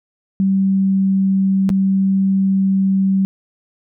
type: tone with dropouts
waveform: sine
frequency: 192.9 Hz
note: G3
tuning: 28 cents flat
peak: -12 dBFS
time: 0.4-3.25 s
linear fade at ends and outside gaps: 0 ms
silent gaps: 1.692-1.701 s
effects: none